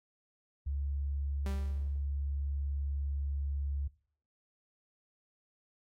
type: tone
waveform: sine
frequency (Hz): 70.3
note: C#2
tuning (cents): +25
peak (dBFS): -32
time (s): 0.66-3.88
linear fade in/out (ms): 10
type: tone with exponential decay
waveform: sawtooth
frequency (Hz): 196.4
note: G3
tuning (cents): +4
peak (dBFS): -34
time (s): 1.46-2.06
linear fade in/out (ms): 2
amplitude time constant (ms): 130
effects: noise-tail reverb RT60 0.5 s tail -20 dB re dry + AAC 64 kbps